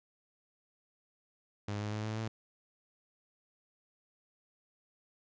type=tone with pitch steps; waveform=sawtooth; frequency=103.1 / 105.02 / 106.98 / 108.98 / 111.01 Hz; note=G#2 / G#2 / A2 / A2 / A2; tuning=-12 / +20 / -48 / -16 / +16 cents; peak=-31 dBFS; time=1.68-2.28 s; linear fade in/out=5 ms; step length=120 ms; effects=resampled to 16000 Hz